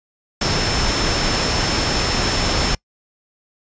sine tone in noise, 5310 Hz, E8, 12 cents sharp, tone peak -25 dBFS, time 0.41-2.75 s, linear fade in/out 5 ms, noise pink, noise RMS -19 dBFS, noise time 0.41-2.75 s, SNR -9 dB, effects noise-tail reverb RT60 0.1 s tail -26 dB re dry + resampled to 16000 Hz

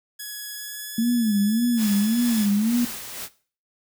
5% pulse tone with pitch glide, 1682 to 1710.4 Hz, G#6 to A6, +22 to -49 cents, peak -22 dBFS, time 0.19-2.46 s, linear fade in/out 10 ms, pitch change +29 cents, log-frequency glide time 0.51-1.06 s
sine tone with vibrato, 220.8 Hz, A3, 6 cents sharp, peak -18 dBFS, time 0.98-2.85 s, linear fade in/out 5 ms, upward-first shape sine, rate 1.8 Hz, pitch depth 160 cents each way
white noise with tremolo, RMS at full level -32 dBFS, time 1.76-3.29 s, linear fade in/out 50 ms, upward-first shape sine, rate 2.1 Hz, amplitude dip 45%
effects noise-tail reverb RT60 0.4 s tail -17 dB re dry

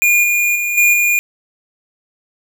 square tone with level steps, 2425 Hz, D#7, 45 cents flat, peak -10 / -13 / -17 / -9 / -12 dBFS, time 0.02-1.19 s, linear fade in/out 0 ms, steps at 0.23 / 0.55 / 0.77 / 0.93 s, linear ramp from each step 10 ms, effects none

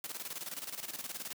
white noise with tremolo, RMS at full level -40 dBFS, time 0.04-1.33 s, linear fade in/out 2 ms, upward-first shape square, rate 19 Hz, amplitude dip 70%, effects high-pass 150 Hz 12 dB/octave

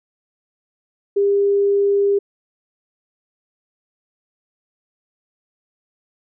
sine tone, 401.3 Hz, G4, 41 cents sharp, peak -13 dBFS, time 1.16-2.19 s, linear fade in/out 10 ms, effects none

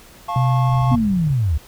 triangle chord, F augmented, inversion none, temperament just, 698.5 / 873.1 / 1091.3 Hz, F5 / A5 / C#6, 0 / -14 / -27 cents, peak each -24 / -25 / -23 dBFS, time 0.28-0.96 s, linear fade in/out 10 ms
sine tone, 127.7 Hz, C3, 42 cents flat, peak -14 dBFS, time 0.36-0.95 s, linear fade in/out 2 ms
white low-pass noise, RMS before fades -30 dBFS, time 0.69-1.34 s, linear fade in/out 5 ms, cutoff 150 Hz, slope 96 dB/octave
sine linear sweep, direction down, 251.3 to 65.9 Hz, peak -15 dBFS, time 0.91-1.58 s, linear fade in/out 10 ms
effects pink hiss -45 dBFS RMS until 1.67 s

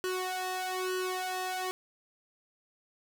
sawtooth tone with flanger, 370 Hz, F#4, in tune, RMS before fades -34 dBFS, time 0.04-1.71 s, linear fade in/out 0 ms, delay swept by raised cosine 0.67 to 1.58 ms, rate 1.1 Hz, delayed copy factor +0.85, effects none

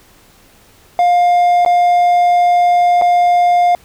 triangle tone with dropouts, 706 Hz, F5, 19 cents sharp, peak -6 dBFS, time 0.99-3.75 s, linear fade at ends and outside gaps 1 ms, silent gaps 1.65-1.661 / 3.014-3.02 s, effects pink hiss -47 dBFS RMS until 3.84 s

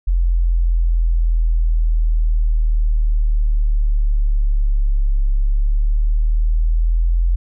sine linear two-way sweep, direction down then up, 43.21 to 34.52 to 43.21 Hz, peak -12 dBFS, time 0.07-7.36 s, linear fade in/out 10 ms, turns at 5.31 s, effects none

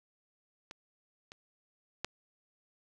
clicks, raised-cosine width 0.2 ms, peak -27 / -30 / -16 dBFS, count 3, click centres 0.711 / 1.319 / 2.046 s, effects none

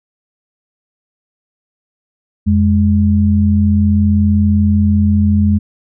sine tone pair together, 87.2 / 207.7 Hz, F2 / G#3, -2 / 0 cents, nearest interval octave + minor third, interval 1502 cents, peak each -11 / -11 dBFS, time 2.46-5.59 s, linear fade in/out 20 ms, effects none

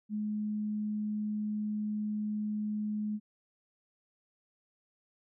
sine tone, 211.3 Hz, G#3, 30 cents sharp, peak -31 dBFS, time 0.09-3.2 s, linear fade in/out 50 ms, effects none

